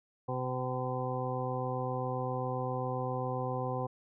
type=harmonic tone; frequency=127.5 Hz; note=C3; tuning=44 cents flat; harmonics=1 / 2 / 3 / 4 / 6 / 7 / 8; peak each=-36 / -42 / -42 / -37 / -39 / -46 / -41 dBFS; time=0.28-3.87 s; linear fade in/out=10 ms; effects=none